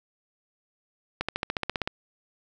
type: accelerating click train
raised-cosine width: 0.3 ms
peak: -11 dBFS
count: 11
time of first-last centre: 1.21-1.875 s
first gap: 76 ms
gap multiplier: 0.97
effects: none